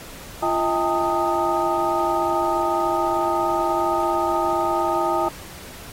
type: tone cluster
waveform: sine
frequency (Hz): 344.6 / 637 / 806 / 900 / 1246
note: F4 / D#5 / G5 / A5 / D#6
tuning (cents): -23 / +41 / +48 / +39 / +2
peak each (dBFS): -25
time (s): 0.42-5.29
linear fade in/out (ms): 10
effects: pink hiss -40 dBFS RMS until 5.92 s + AAC 48 kbps